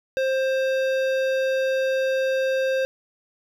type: tone with hard clipping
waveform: sine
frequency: 528 Hz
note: C5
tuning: 16 cents sharp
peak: -22 dBFS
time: 0.17-2.85 s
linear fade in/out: 0 ms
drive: 14 dB
effects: none